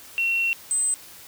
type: tone pair in turn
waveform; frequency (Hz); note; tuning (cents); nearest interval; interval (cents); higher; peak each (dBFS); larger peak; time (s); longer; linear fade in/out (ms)
sine; 2725 / 8166; F7 / C9; -43 / -43; octave + perfect fifth; 1900; second; -20; neither; 0.18-0.53 / 0.71-0.94; first; 0
effects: white hiss -45 dBFS RMS until 1.27 s